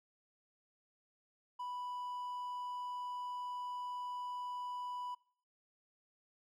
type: tone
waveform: triangle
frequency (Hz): 987.8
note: B5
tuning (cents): 0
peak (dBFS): -38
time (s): 1.59-5.15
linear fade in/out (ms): 10
effects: noise-tail reverb RT60 0.5 s tail -22 dB re dry